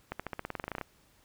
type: accelerating click train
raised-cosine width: 0.5 ms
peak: -20 dBFS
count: 15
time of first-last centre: 0.12-0.813 s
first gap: 76 ms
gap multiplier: 0.93
effects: pink hiss -65 dBFS RMS until 1.24 s